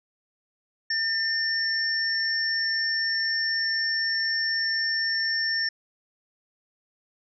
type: tone pair together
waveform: sine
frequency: 1801 / 5439 Hz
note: A6 / F8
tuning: +40 / -47 cents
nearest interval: octave + perfect fifth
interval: 1913 cents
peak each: -26 / -26 dBFS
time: 0.9-5.69 s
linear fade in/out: 5 ms
effects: none